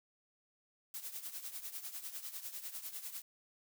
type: noise with tremolo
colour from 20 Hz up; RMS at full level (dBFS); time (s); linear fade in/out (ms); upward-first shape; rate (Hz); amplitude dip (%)
blue; -42; 0.94-3.22; 2; triangle; 10; 80
effects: none